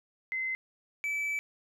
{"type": "tone pair in turn", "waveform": ["sine", "triangle"], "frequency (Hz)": [2059, 2307], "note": ["C7", "D7"], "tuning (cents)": [-28, -31], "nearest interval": "major second", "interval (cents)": 197, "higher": "second", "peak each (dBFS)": [-30, -28], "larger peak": "second", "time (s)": [[0.32, 0.55], [1.04, 1.39]], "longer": "second", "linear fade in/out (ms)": 0, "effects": []}